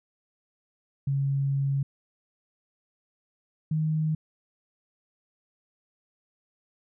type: tone pair in turn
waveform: sine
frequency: 138.2 / 156.16 Hz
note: C#3 / D#3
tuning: -5 / +7 cents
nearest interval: major second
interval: 212 cents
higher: second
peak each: -23 dBFS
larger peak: neither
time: 1.07-1.83 / 3.71-4.15 s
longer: first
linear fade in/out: 5 ms
effects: none